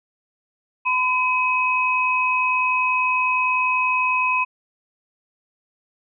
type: tone pair together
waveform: sine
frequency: 1008.4 / 2541 Hz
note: B5 / D#7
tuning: +36 / +36 cents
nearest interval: octave + major third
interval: 1600 cents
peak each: -20 dBFS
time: 0.85-4.45 s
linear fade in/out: 20 ms
effects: none